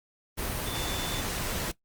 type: tone in noise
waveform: sine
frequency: 3520 Hz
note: A7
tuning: in tune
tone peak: -37 dBFS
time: 0.65-1.22 s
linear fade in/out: 20 ms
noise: pink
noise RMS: -32 dBFS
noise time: 0.37-1.72 s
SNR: -8 dB
effects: noise-tail reverb RT60 0.1 s tail -18 dB re dry + Opus 32 kbps